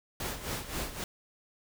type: noise with tremolo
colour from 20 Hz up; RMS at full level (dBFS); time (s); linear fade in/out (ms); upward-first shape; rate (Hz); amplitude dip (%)
pink; -34; 0.2-1.04; 2; sine; 3.8; 70
effects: none